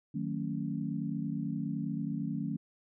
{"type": "chord", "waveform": "sine", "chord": "D# half-diminished seventh", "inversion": "none", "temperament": "equal with one note detuned", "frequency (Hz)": [155.56, 185, 223.8, 277.2], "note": ["D#3", "F#3", "A3", "C#4"], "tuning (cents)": [0, 0, 30, 0], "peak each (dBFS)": [-37, -38, -37, -38], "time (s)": [0.14, 2.57], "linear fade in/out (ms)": 10, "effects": []}